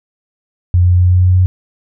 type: tone with pitch steps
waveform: sine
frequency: 88.9 / 89.47 / 90.04 / 90.61 / 91.19 / 91.77 Hz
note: F2 / F2 / F#2 / F#2 / F#2 / F#2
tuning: +31 / +42 / -47 / -36 / -25 / -14 cents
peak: -6 dBFS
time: 0.74-1.46 s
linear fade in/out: 0 ms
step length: 120 ms
effects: none